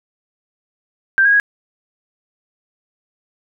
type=tone with pitch steps; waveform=sine; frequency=1573 / 1638 / 1654 Hz; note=G6 / G#6 / G#6; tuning=+6 / -24 / -8 cents; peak=-9 dBFS; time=1.18-1.399 s; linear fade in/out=0 ms; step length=73 ms; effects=none